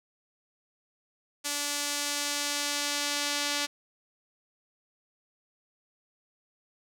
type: tone with band-pass filter sweep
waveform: sawtooth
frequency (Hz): 289.5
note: D4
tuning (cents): -25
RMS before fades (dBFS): -31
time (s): 1.44-3.67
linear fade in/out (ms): 20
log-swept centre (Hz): 7300 to 4800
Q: 0.9
effects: none